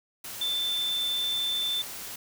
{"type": "tone in noise", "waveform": "sine", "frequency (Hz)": 3540, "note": "A7", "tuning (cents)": 10, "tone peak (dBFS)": -26, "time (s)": [0.41, 1.82], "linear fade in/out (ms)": 5, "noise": "white", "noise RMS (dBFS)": -39, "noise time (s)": [0.24, 2.16], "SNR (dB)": 10, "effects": []}